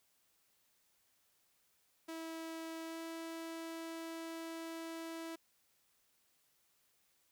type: tone with pitch glide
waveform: sawtooth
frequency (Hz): 325.6 to 328.2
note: E4 to E4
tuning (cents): -21 to -8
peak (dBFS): -39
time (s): 2.08-5.36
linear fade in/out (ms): 10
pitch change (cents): +13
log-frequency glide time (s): 2.84-3
effects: white hiss -75 dBFS RMS until 7.31 s